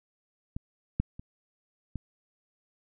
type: clicks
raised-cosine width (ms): 5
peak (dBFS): -22 / -13 / -29 / -22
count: 4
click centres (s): 0.565 / 1 / 1.195 / 1.957
effects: none